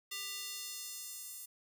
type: tone with high-pass filter sweep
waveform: square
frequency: 396.9 Hz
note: G4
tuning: 22 cents sharp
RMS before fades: -44 dBFS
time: 0.11-1.46 s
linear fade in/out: 10 ms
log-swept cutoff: 2900 to 9300 Hz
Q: 1
effects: none